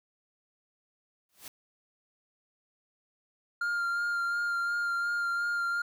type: noise with exponential growth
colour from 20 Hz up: white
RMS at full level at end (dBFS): -40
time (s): 1.29-1.48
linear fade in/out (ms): 2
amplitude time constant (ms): 40
type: tone with vibrato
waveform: triangle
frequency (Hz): 1400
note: F6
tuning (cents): +4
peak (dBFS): -26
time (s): 3.61-5.82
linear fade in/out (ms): 5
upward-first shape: sine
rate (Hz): 2.8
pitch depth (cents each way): 17
effects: none